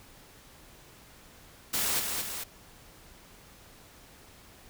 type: noise with echo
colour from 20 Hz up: white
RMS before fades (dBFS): -29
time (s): 1.73-2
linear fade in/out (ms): 10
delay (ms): 220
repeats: 2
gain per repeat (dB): -4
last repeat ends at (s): 2.44
effects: pink hiss -54 dBFS RMS until 4.69 s